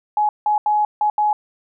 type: tone bursts at uneven times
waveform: sine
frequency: 842 Hz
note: G#5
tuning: 24 cents sharp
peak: -14 dBFS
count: 5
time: 0.17-0.29 / 0.46-0.58 / 0.66-0.85 / 1.01-1.1 / 1.18-1.33 s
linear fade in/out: 2 ms
effects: none